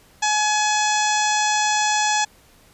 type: harmonic tone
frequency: 847 Hz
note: G#5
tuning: 34 cents sharp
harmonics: 1 / 2 / 3 / 4 / 5 / 6 / 7 / 8 / 9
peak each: -20 / -25 / -28 / -28 / -32 / -32 / -27 / -30 / -31 dBFS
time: 0.22-2.25 s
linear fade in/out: 10 ms
effects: pink hiss -53 dBFS RMS until 2.73 s + resampled to 32000 Hz